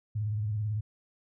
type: tone with vibrato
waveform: sine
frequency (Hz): 106.1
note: G#2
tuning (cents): +38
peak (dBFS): -28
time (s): 0.15-0.81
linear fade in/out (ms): 10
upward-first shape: triangle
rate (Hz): 18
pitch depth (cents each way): 92
effects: none